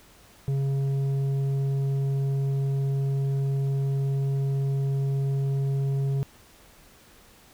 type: tone with tanh clipping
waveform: sine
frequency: 137.2 Hz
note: C#3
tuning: 17 cents flat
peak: -24 dBFS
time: 0.48-6.23 s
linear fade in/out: 0 ms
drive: 7 dB
effects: pink hiss -54 dBFS RMS until 7.53 s